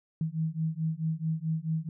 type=beating tone pair; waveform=sine; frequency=157.8 / 162.4 Hz; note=D#3 / E3; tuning=+25 / -26 cents; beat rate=4.6 Hz; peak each=-31 dBFS; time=0.21-1.89 s; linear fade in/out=2 ms; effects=none